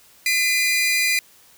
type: tone pair together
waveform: sawtooth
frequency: 2022 / 2411 Hz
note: B6 / D7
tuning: +40 / +45 cents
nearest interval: minor third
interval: 305 cents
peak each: -18 / -16 dBFS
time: 0.26-1.19 s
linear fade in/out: 2 ms
effects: white hiss -52 dBFS RMS until 1.57 s